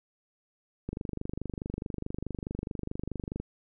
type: click train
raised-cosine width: 3 ms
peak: -21 dBFS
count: 63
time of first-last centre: 0.89-3.4 s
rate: 24.7 Hz
effects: none